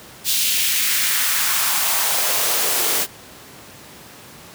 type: noise with high-pass filter sweep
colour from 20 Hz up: white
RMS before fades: -19 dBFS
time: 0.24-3.07 s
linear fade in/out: 50 ms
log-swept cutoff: 3500 to 300 Hz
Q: 1.6
effects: pink hiss -41 dBFS RMS until 4.54 s + high-pass 100 Hz 12 dB/octave